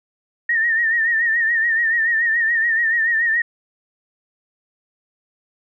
sine tone with vibrato, 1835 Hz, A#6, 28 cents flat, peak -15 dBFS, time 0.49-3.42 s, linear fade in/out 5 ms, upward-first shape sine, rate 7 Hz, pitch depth 65 cents each way, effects none

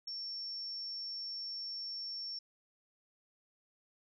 sine tone, 5450 Hz, F8, 43 cents flat, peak -39 dBFS, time 0.07-2.39 s, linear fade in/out 5 ms, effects none

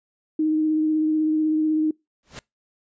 sine tone with vibrato, 310.9 Hz, D#4, 1 cent flat, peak -18 dBFS, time 0.39-1.91 s, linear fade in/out 5 ms, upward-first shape triangle, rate 16 Hz, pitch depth 21 cents each way
pink noise with exponential growth, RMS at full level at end -32 dBFS, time 2.23-2.39 s, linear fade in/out 1 ms, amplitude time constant 33 ms
effects noise-tail reverb RT60 0.2 s tail -25 dB re dry + resampled to 16000 Hz

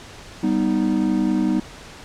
triangle chord, G augmented, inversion none, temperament equal, 196 / 246.9 / 311.1 Hz, G3 / B3 / D#4, 0 / 0 / 0 cents, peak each -20 / -20 / -19 dBFS, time 0.43-1.6 s, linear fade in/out 5 ms, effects pink hiss -40 dBFS RMS until 2.04 s + low-pass 7000 Hz 12 dB/octave

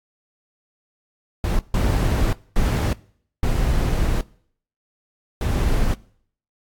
brown noise bursts at uneven times, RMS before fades -19 dBFS, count 5, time 1.44-1.59 / 1.74-2.33 / 2.56-2.93 / 3.43-4.21 / 5.41-5.94 s, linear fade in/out 2 ms, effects noise-tail reverb RT60 0.6 s tail -22 dB re dry + AAC 64 kbps

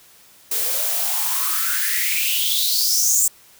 blue noise with high-pass filter sweep, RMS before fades -20 dBFS, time 0.51-3.28 s, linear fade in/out 5 ms, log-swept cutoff 410 to 7700 Hz, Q 7.6, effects white hiss -50 dBFS RMS until 3.59 s

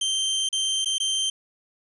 sawtooth tone with dropouts, 3136 Hz, G7, in tune, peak -19 dBFS, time 0.01-1.3 s, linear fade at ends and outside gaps 5 ms, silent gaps 0.49-0.527 / 0.847-0.857 / 0.983-1 s, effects resampled to 24000 Hz + 9-bit

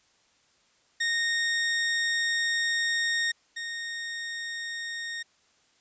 sawtooth tone pair in turn, 1852 / 1852 Hz, A#6 / A#6, -12 / -12 cents, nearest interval unison, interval 0 cents, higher neither, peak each -21 / -29 dBFS, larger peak first, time 1-3.32 / 3.56-5.23 s, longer first, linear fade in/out 10 ms, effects white hiss -65 dBFS RMS until 5.8 s + resampled to 16000 Hz

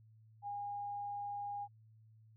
sine tone, 814 Hz, G#5, 35 cents flat, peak -39 dBFS, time 0.42-1.68 s, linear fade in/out 50 ms, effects added 110 Hz sine -60 dBFS peak until 2.36 s

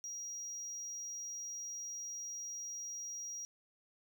triangle tone, 5720 Hz, F8, 41 cents sharp, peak -40 dBFS, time 0.04-3.45 s, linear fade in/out 0 ms, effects none

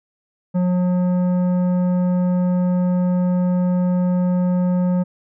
sine tone with tanh clipping, 180 Hz, F#3, 47 cents flat, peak -17 dBFS, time 0.54-5.04 s, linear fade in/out 20 ms, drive 11 dB, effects none

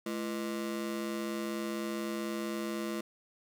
35% pulse ring-modulated tone, 277.2 Hz, C#4, in tune, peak -29 dBFS, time 0.06-3.01 s, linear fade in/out 5 ms, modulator 62.1 Hz, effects 11-bit

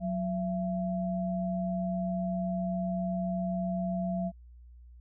sine tone pair together, 183.2 / 673.1 Hz, F#3 / E5, -17 / +36 cents, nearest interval octave + major seventh, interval 2253 cents, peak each -30 / -34 dBFS, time 0-4.32 s, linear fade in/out 50 ms, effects added 60 Hz sine -49 dBFS peak until 5 s

